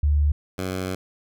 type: tone pair in turn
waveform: sine / 10% pulse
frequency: 73.42 / 93.15 Hz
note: D2 / F#2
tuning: 0 / +12 cents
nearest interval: major third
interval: 412 cents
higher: second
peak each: -16 / -18 dBFS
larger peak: first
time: 0.03-0.32 / 0.58-0.95 s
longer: second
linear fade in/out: 5 ms
effects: none